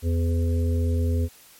harmonic tone with a mistuned harmonic, 83.7 Hz, E2, 27 cents sharp, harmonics 1 / 3 / 5 / 6, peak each -20 / -30 / -34 / -36 dBFS, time 0.02-1.29 s, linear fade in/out 50 ms, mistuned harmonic 6, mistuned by +23 cents, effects white hiss -51 dBFS RMS until 1.59 s + MP3 64 kbps

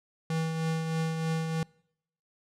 square tone with tremolo, 161.5 Hz, E3, 35 cents flat, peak -27 dBFS, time 0.3-1.63 s, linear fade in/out 2 ms, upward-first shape triangle, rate 3.2 Hz, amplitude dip 45%, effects noise-tail reverb RT60 0.7 s tail -25 dB re dry + low-pass 9000 Hz 12 dB/octave

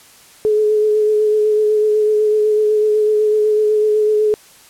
sine tone with vibrato, 426.1 Hz, G#4, 44 cents sharp, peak -11 dBFS, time 0.45-4.34 s, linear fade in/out 0 ms, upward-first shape sine, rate 8 Hz, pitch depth 19 cents each way, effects white hiss -45 dBFS RMS until 4.69 s + low-pass 12000 Hz 12 dB/octave

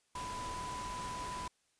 sine tone in noise, 996 Hz, B5, 14 cents sharp, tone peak -40 dBFS, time 0.15-1.48 s, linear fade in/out 5 ms, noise pink, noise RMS -45 dBFS, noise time 0.15-1.48 s, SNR +2 dB, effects white hiss -75 dBFS RMS until 1.79 s + resampled to 22050 Hz

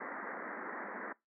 white band-pass noise, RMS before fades -43 dBFS, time 0-1.13 s, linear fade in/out 10 ms, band 190 to 2000 Hz, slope 96 dB/octave, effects noise-tail reverb RT60 0.2 s tail -22 dB re dry

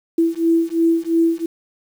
sine beating tone pair, 330 / 332.9 Hz, E4 / E4, +2 / +17 cents, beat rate 2.9 Hz, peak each -17 dBFS, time 0.18-1.46 s, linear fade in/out 5 ms, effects 7-bit

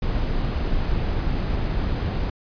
brown noise, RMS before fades -23 dBFS, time 0.02-2.3 s, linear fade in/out 5 ms, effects resampled to 11025 Hz

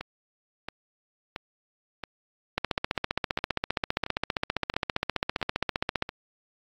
two click trains, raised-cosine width 0.3 ms, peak -18 / -9 dBFS, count 10 / 53, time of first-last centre 0.01-6.091 / 2.58-6.024 s, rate 1.48 / 15.1 Hz, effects AAC 48 kbps

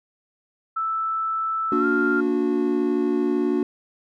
sine tone with pitch glide, 1318.5 to 1396.9 Hz, E6 to F6, 0 to 0 cents, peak -22 dBFS, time 0.76-2.21 s, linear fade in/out 10 ms, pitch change +100 cents, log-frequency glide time 1.79-1.86 s
triangle chord, Bb augmented, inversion none, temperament just, 233.1 / 291.4 / 364.2 Hz, Bb3 / D4 / F#4, 0 / -13 / -27 cents, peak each -24 / -21 / -21 dBFS, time 1.72-3.63 s, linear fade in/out 2 ms
effects none

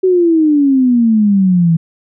sine exponential sweep, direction down, 379.8 to 161.2 Hz, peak -7 dBFS, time 0.03-1.77 s, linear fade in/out 10 ms, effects none

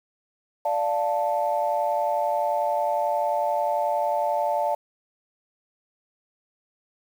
sine chord, D minor, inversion none, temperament equal, 587.3 / 698.5 / 880 Hz, D5 / F5 / A5, 0 / 0 / 0 cents, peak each -25 / -26 / -25 dBFS, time 0.65-4.75 s, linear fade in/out 5 ms, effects tanh soft clip ceiling -12 dBFS + 8-bit

